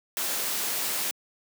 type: noise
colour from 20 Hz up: white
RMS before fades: -29 dBFS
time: 0.17-1.11 s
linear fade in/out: 0 ms
effects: high-pass 200 Hz 12 dB/octave